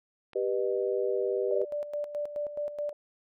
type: click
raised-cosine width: 0.3 ms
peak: -33 dBFS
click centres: 0.333 s
type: chord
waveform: sine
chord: G augmented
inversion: none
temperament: just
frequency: 392 / 490 / 612.5 Hz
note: G4 / B4 / D#5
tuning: 0 / -14 / -27 cents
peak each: -29 / -30 / -34 dBFS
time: 0.35-1.65 s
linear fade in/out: 10 ms
type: tone with tremolo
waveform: sine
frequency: 588 Hz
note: D5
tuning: 2 cents sharp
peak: -29 dBFS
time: 1.51-2.93 s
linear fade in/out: 2 ms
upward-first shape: square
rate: 4.7 Hz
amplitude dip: 65%
effects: none